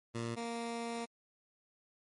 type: tone pair in turn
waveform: 15% pulse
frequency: 116.54 / 233.1 Hz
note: A#2 / A#3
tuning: 0 / 0 cents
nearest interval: octave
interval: 1200 cents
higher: second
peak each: -30 / -31 dBFS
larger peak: first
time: 0.14-0.36 / 0.36-1.06 s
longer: second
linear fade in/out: 20 ms
effects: MP3 48 kbps